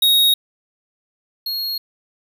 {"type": "tone pair in turn", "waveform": "square", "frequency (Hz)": [3760, 4293], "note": ["A#7", "C8"], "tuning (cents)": [14, 44], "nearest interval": "major second", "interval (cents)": 230, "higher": "second", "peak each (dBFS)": [-12, -22], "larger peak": "first", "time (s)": [[0.02, 0.34], [1.46, 1.78]], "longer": "neither", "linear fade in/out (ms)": 5, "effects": []}